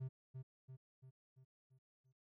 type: tone with echo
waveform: triangle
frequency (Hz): 130.5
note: C3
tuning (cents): -4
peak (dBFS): -39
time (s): 0-0.09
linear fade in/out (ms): 20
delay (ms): 340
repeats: 6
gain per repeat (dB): -5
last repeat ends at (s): 2.13
effects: none